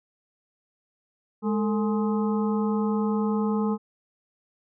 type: harmonic tone with a mistuned harmonic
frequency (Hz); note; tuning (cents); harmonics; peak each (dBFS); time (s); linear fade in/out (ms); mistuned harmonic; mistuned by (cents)
210; G#3; +19; 1 / 2 / 4 / 5 / 6; -23 / -29 / -35 / -37 / -39; 1.42-3.78; 50; 2; +100
effects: none